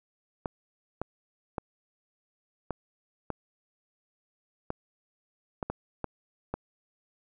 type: clicks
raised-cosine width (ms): 1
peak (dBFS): -17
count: 10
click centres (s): 0.458 / 1.016 / 1.582 / 2.707 / 3.303 / 4.704 / 5.628 / 5.7 / 6.043 / 6.54
effects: none